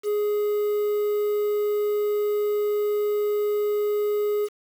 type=tone with quantisation; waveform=triangle; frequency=416.7 Hz; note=G#4; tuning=6 cents sharp; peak=-19 dBFS; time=0.03-4.49 s; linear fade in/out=50 ms; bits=7; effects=none